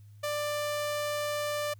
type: tone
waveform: sawtooth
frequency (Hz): 591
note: D5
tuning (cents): +11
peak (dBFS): -26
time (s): 0.23-1.74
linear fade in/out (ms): 10
effects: added 103 Hz sine -49 dBFS peak until 1.79 s + white hiss -71 dBFS RMS until 1.79 s